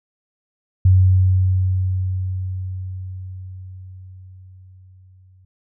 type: tone with exponential decay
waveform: sine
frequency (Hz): 93.1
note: F#2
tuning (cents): +11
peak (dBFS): -8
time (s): 0.85-5.45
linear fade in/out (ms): 5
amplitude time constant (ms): 1000
effects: none